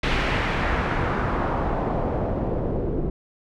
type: noise with low-pass filter sweep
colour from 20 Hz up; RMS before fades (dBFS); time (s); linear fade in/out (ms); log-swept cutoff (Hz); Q
pink; -24; 0.03-3.1; 5; 2900 to 370; 1.4
effects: none